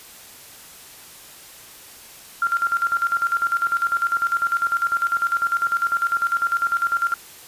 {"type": "tone with tremolo", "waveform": "sine", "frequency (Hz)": 1382, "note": "F6", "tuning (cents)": -19, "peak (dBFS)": -16, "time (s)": [2.42, 7.14], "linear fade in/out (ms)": 2, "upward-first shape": "square", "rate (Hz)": 10, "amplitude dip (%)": 75, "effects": ["white hiss -43 dBFS RMS until 7.47 s", "resampled to 32000 Hz"]}